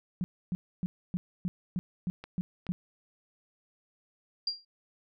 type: tone bursts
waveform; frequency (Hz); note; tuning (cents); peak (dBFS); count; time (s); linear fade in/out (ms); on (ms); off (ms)
sine; 180; F#3; -47; -28; 9; 0.21-2.72; 0; 30; 280
type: clicks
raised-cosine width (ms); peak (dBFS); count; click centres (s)
0.3; -27; 2; 2.24 / 2.667
type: tone with exponential decay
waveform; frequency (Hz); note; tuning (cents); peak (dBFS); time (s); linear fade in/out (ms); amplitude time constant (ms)
sine; 4768; D8; +25; -25; 4.47-4.65; 5; 37
effects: none